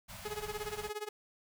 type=band-stop noise; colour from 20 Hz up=pink; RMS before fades=-47 dBFS; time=0.08-0.9 s; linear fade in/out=20 ms; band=230 to 570 Hz; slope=96 dB/octave
type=tone with tremolo; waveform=sawtooth; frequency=421.2 Hz; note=G#4; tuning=24 cents sharp; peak=-31 dBFS; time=0.25-1.09 s; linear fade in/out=5 ms; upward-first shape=sine; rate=17 Hz; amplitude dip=90%
effects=none